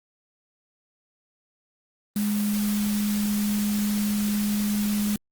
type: tone in noise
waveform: sine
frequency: 207.7 Hz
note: G#3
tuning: in tune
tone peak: -22 dBFS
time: 2.16-5.16 s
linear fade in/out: 2 ms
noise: white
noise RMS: -34 dBFS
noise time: 2.16-5.16 s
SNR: +9 dB
effects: Opus 32 kbps